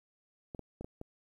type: clicks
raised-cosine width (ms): 2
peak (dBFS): -29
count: 5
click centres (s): 0.548 / 0.593 / 0.81 / 0.845 / 1.014
effects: 11-bit